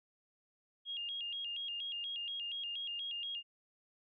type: tone with vibrato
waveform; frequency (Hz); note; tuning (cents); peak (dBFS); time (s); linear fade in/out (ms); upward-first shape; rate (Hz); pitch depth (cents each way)
sine; 3038; F#7; +45; -38; 0.85-3.43; 50; square; 4.2; 130
effects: none